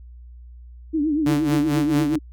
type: tone with vibrato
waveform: sine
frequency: 303.2 Hz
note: D#4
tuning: 45 cents flat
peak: -18 dBFS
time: 0.93-2.19 s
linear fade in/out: 20 ms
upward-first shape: triangle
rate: 8.5 Hz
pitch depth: 130 cents each way
type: tone with tremolo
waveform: sawtooth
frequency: 145.9 Hz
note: D3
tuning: 11 cents flat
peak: -16 dBFS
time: 1.26-2.16 s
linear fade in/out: 5 ms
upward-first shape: sine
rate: 4.5 Hz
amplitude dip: 75%
effects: added 60 Hz sine -39 dBFS peak until 2.32 s